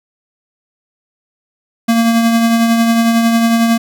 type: tone with tremolo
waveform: square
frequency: 230 Hz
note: A#3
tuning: 23 cents flat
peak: -8 dBFS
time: 1.88-3.78 s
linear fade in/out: 10 ms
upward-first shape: triangle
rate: 11 Hz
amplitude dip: 40%
effects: none